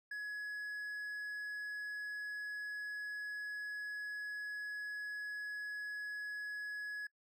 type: tone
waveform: triangle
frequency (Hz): 1684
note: G#6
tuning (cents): +24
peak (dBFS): -38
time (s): 0.11-7.07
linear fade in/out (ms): 5
effects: noise-tail reverb RT60 0.1 s tail -24 dB re dry